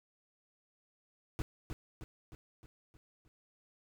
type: noise with echo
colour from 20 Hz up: brown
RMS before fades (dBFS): -35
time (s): 1.39-1.42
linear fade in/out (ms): 0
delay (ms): 310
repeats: 6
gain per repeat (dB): -5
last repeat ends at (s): 3.28
effects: none